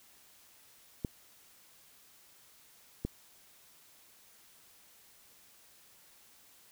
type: clicks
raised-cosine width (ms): 3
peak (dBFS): -20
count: 2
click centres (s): 1.048 / 3.05
effects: white hiss -61 dBFS RMS until 6.71 s